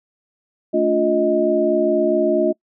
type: tone cluster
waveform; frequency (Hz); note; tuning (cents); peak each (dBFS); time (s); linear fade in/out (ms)
sine; 220.8 / 288.4 / 353.1 / 627; A3 / D4 / F4 / D#5; +6 / -31 / +19 / +13; -24 / -22 / -18 / -18; 0.73-2.53; 20
effects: noise-tail reverb RT60 0.1 s tail -25 dB re dry